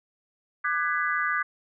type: chord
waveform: sine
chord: G# half-diminished seventh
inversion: second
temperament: just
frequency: 1196.1 / 1495.1 / 1661.2 / 1993.5 Hz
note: D6 / F#6 / G#6 / B6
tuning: +31 / +18 / 0 / +16 cents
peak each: -28 / -29 / -29 / -32 dBFS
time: 0.64-1.43 s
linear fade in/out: 10 ms
effects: none